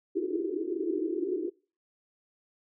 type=band-pass noise; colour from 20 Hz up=white; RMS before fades=-31 dBFS; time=0.15-1.5 s; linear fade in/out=20 ms; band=310 to 410 Hz; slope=96 dB/octave; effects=noise-tail reverb RT60 0.4 s tail -25 dB re dry